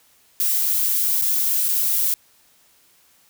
violet noise with dropouts, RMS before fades -20 dBFS, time 0.4-2.14 s, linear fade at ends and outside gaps 1 ms, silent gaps 1.215-1.22 / 1.684-1.688 s, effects white hiss -57 dBFS RMS until 3.29 s

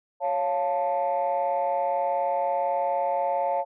sine chord, Db augmented, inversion none, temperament equal, 554.4 / 698.5 / 880 Hz, Db5 / F5 / A5, 0 / 0 / 0 cents, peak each -26 dBFS, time 0.2-3.65 s, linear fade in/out 50 ms, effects tanh soft clip ceiling -17 dBFS

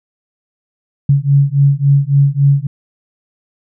sine beating tone pair, 138.59 / 142.19 Hz, C#3 / C#3, 0 / +44 cents, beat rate 3.6 Hz, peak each -11 dBFS, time 1.09-2.67 s, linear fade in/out 5 ms, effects none

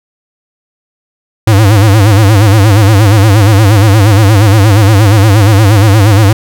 square tone with vibrato, 103.83 Hz, G#2, in tune, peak -3 dBFS, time 1.47-6.33 s, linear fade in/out 5 ms, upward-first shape sine, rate 8.5 Hz, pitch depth 140 cents each way, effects none

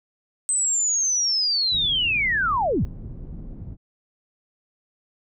sine linear sweep, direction down, 8250 to 36.07 Hz, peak -19 dBFS, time 0.49-2.85 s, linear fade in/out 0 ms
pink low-pass noise, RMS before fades -36 dBFS, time 1.69-3.77 s, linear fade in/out 50 ms, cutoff 200 Hz, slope 12 dB/octave
effects none

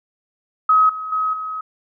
sine tone with level steps, 1272 Hz, D#6, 38 cents sharp, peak -10 / -25 / -17 / -24 dBFS, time 0.69-1.61 s, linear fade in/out 5 ms, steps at 0.89 / 1.12 / 1.33 s, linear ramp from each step 5 ms, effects none

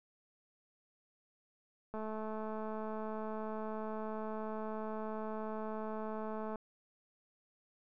click train, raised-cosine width 1 ms, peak -29 dBFS, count 1003, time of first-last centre 1.94-6.558 s, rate 217 Hz, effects none

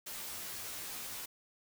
white noise with comb filter, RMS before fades -43 dBFS, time 0.06-1.26 s, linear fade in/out 10 ms, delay 14 ms, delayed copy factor -0.75, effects none

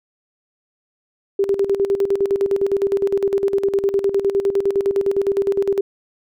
sine tone with tremolo, 395.7 Hz, G4, 16 cents sharp, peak -13 dBFS, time 1.39-5.81 s, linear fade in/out 5 ms, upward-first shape square, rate 9.8 Hz, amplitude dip 70%, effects none

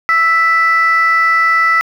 sine tone pair together, 1320 / 1976.9 Hz, E6 / B6, +2 / +1 cents, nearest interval perfect fifth, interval 699 cents, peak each -10 dBFS, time 0.09-1.81 s, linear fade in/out 0 ms, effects tanh soft clip ceiling -4 dBFS + 7-bit

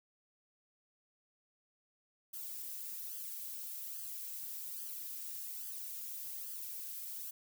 violet noise with flanger, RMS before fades -44 dBFS, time 2.33-7.31 s, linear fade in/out 10 ms, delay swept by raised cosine 0.63 to 2.63 ms, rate 1.2 Hz, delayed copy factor +0.7, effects none

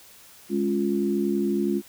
sine chord, Db major, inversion second, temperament equal, 207.7 / 277.2 / 349.2 Hz, Ab3 / Db4 / F4, 0 / 0 / 0 cents, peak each -25 / -28 / -25 dBFS, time 0.49-1.82 s, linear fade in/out 50 ms, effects white hiss -50 dBFS RMS until 1.88 s

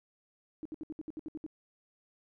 sine tone bursts, 312.2 Hz, D#4, 6 cents sharp, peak -37 dBFS, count 10, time 0.63-1.464 s, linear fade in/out 0 ms, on 24 ms, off 66 ms, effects none

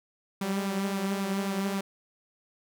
sawtooth tone with flanger, 196 Hz, G3, in tune, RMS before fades -30 dBFS, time 0.41-1.81 s, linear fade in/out 5 ms, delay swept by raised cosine 0.79 to 6.09 ms, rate 3.7 Hz, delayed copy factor +0.5, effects none

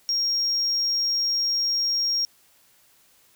sine tone, 5580 Hz, F8, 2 cents flat, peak -19 dBFS, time 0.09-2.25 s, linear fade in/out 0 ms, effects tanh soft clip ceiling -19 dBFS + white hiss -59 dBFS RMS until 3.35 s

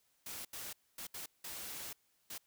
white noise bursts at uneven times, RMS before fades -45 dBFS, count 6, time 0.26-0.45 / 0.53-0.73 / 0.98-1.07 / 1.14-1.26 / 1.44-1.93 / 2.3-2.38 s, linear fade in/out 5 ms, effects white hiss -75 dBFS RMS until 2.46 s

